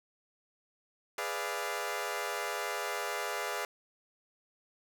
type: chord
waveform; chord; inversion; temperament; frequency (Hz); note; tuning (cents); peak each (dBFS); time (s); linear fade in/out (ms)
15% pulse; G# diminished seventh; none; equal with one note detuned; 415.3 / 493.9 / 587.3 / 690.8; G#4 / B4 / D5 / F5; 0 / 0 / 0 / -19; -33; 1.18-3.65; 2
effects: none